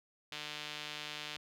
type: tone with band-pass filter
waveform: sawtooth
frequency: 150 Hz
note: D3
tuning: 37 cents sharp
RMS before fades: -44 dBFS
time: 0.32-1.37 s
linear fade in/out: 2 ms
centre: 3300 Hz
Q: 1.7
effects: none